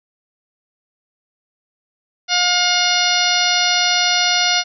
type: harmonic tone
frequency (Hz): 714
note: F5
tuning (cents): +38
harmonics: 1 / 2 / 3 / 4 / 5 / 6 / 7 / 8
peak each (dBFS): -22 / -22 / -22 / -22 / -22 / -22 / -22 / -22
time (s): 2.28-4.64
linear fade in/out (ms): 50
effects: none